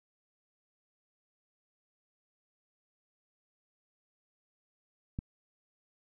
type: click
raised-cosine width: 5 ms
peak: -22 dBFS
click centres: 5.189 s
effects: none